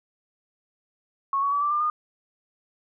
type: tone with pitch steps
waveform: sine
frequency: 1100 / 1123.1 / 1146.7 / 1170.8 / 1195.4 / 1220.5 Hz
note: C#6 / C#6 / D6 / D6 / D6 / D#6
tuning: -14 / +22 / -42 / -6 / +30 / -34 cents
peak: -21 dBFS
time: 1.33-1.9 s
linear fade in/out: 2 ms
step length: 95 ms
effects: none